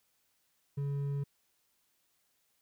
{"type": "tone with hard clipping", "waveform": "triangle", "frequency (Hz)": 141.1, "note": "C#3", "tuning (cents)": 31, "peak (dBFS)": -33, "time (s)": [0.77, 1.24], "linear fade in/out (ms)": 10, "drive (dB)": 8, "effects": ["white hiss -75 dBFS RMS until 2.61 s"]}